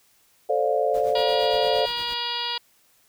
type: chord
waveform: sine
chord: D minor seventh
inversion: second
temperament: just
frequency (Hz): 440.5 / 528.6 / 587.3 / 704.8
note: A4 / C5 / D5 / F5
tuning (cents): +2 / +18 / 0 / +16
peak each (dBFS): -25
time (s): 0.49-1.86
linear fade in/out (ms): 10
type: noise with tremolo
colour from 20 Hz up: pink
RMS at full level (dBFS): -43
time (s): 0.94-2.14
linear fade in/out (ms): 2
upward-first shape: sine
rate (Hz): 8.7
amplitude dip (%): 70
type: harmonic tone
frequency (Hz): 478.1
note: A#4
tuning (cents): +44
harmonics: 1 / 2 / 3 / 4 / 5 / 6 / 7 / 8 / 9 / 10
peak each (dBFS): -42 / -32 / -40 / -39 / -40 / -32 / -32 / -35 / -37 / -33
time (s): 1.15-2.58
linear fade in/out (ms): 5
effects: white hiss -61 dBFS RMS until 3.08 s